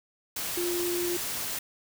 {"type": "tone in noise", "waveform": "sine", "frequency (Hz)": 350, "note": "F4", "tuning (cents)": 4, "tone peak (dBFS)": -28, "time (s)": [0.57, 1.17], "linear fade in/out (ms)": 5, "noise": "white", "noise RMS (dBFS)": -33, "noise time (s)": [0.36, 1.59], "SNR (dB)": 2, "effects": []}